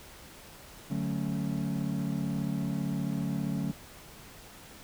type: chord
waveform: triangle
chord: D major seventh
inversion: none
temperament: equal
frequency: 146.83 / 185 / 220 / 277.2 Hz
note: D3 / F#3 / A3 / C#4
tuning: 0 / 0 / 0 / 0 cents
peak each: -32 / -32 / -33 / -35 dBFS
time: 0.9-3.72 s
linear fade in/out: 10 ms
effects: pink hiss -50 dBFS RMS until 4.83 s

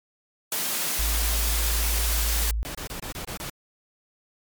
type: high-pass noise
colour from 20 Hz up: white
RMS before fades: -27 dBFS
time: 0.52-2.51 s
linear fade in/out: 2 ms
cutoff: 130 Hz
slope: 48 dB/octave
type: tone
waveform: sine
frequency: 54.8 Hz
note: A1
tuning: 6 cents flat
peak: -23 dBFS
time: 0.99-2.63 s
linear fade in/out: 0 ms
type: noise bursts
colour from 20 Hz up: pink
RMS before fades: -34 dBFS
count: 7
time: 2.65-3.497 s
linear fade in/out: 0 ms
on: 97 ms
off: 28 ms
effects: MP3 96 kbps

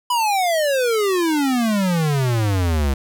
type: exponential sweep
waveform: square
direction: down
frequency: 1000 to 66.3 Hz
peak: -17 dBFS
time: 0.1-2.94 s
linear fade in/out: 5 ms
effects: none

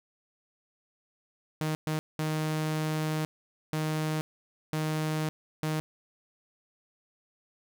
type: tone bursts at uneven times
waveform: sawtooth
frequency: 155.56 Hz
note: D#3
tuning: in tune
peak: -24 dBFS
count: 6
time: 1.61-1.75 / 1.87-1.99 / 2.19-3.25 / 3.73-4.21 / 4.73-5.29 / 5.63-5.8 s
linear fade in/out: 0 ms
effects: none

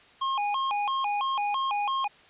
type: tone with vibrato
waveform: square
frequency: 939 Hz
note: A#5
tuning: 12 cents sharp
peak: -26 dBFS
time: 0.21-2.08 s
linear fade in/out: 10 ms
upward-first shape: square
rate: 3 Hz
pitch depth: 230 cents each way
effects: white hiss -55 dBFS RMS until 2.29 s + resampled to 8000 Hz

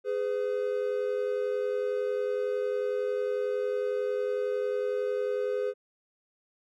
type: tone pair together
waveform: triangle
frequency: 415.3 / 506.3 Hz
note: G#4 / B4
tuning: 0 / +43 cents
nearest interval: minor third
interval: 343 cents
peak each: -28 dBFS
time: 0.04-5.74 s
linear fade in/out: 50 ms
effects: none

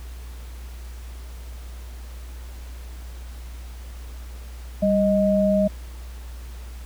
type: tone pair together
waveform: sine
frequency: 196.01 / 622.3 Hz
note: G3 / D#5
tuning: 0 / 0 cents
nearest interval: octave + minor sixth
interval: 2000 cents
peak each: -19 dBFS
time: 4.82-5.68 s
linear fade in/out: 10 ms
effects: added 60 Hz sine -34 dBFS peak until 6.85 s + pink hiss -48 dBFS RMS until 6.85 s

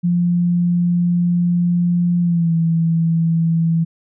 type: tone with pitch glide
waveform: sine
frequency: 174.61 to 164.91 Hz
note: F3 to E3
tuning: 0 to +1 cents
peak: -13 dBFS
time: 0.03-3.85 s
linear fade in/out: 20 ms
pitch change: -99 cents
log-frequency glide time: 2.21-2.53 s
effects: none

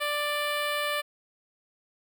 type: tone with notch filter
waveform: 10% pulse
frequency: 589 Hz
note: D5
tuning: 5 cents sharp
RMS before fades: -29 dBFS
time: 0-1.02 s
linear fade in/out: 20 ms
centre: 6700 Hz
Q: 1.1
effects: none

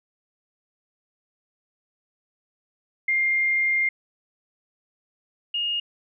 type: tone pair in turn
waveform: sine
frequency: 2112 / 2850 Hz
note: C7 / F7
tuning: +16 / +34 cents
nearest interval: perfect fourth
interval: 518 cents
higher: second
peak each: -19 / -23 dBFS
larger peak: first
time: 3.08-3.89 / 5.54-5.8 s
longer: first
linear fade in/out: 5 ms
effects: none

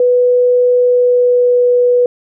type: tone with pitch glide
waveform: sine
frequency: 493.9 to 490.8 Hz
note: B4 to B4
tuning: 0 to -11 cents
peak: -7 dBFS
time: 0-2.06 s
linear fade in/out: 2 ms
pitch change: -11 cents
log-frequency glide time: 0.75-1.64 s
effects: none

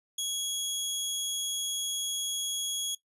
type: tone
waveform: 20% pulse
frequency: 3328 Hz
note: G#7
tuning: 3 cents sharp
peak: -25 dBFS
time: 0.18-2.95 s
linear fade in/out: 5 ms
effects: noise-tail reverb RT60 0.1 s tail -17 dB re dry + resampled to 32000 Hz

